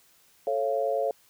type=chord; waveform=sine; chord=A augmented; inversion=none; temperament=just; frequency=440 / 550 / 687.5 Hz; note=A4 / C#5 / E#5; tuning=0 / -14 / -27 cents; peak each=-30 / -27 / -29 dBFS; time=0.47-1.11 s; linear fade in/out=2 ms; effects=white hiss -61 dBFS RMS until 1.29 s